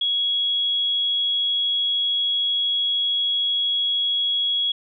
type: tone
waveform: sine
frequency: 3331 Hz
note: G#7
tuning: 4 cents sharp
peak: -19 dBFS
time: 0.01-4.72 s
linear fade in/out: 5 ms
effects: none